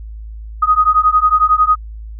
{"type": "beating tone pair", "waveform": "sine", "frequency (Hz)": [1244, 1255], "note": ["D#6", "D#6"], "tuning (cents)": [-1, 15], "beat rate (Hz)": 11, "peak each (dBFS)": -12, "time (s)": [0.62, 1.76], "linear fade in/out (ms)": 10, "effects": ["added 54 Hz sine -27 dBFS peak until 2.19 s"]}